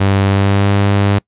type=tone with pitch glide; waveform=sawtooth; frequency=98 to 100.41 Hz; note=G2 to G2; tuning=0 to +42 cents; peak=-6 dBFS; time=0-1.19 s; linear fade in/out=10 ms; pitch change=+42 cents; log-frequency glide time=0.28-0.72 s; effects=noise-tail reverb RT60 0.1 s tail -26 dB re dry + resampled to 8000 Hz